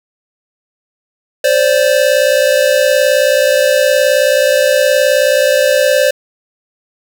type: tone pair together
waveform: square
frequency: 523.3 / 582.3 Hz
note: C5 / D5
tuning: 0 / -15 cents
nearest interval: major second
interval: 185 cents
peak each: -12 dBFS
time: 1.44-6.11 s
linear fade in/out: 5 ms
effects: none